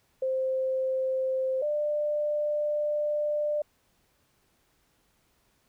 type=tone pair in turn; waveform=sine; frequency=523.3 / 595.6 Hz; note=C5 / D5; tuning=0 / +24 cents; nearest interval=major second; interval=224 cents; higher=second; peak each=-25 dBFS; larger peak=neither; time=0.22-1.62 / 1.62-3.62 s; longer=second; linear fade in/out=5 ms; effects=pink hiss -69 dBFS RMS until 5.68 s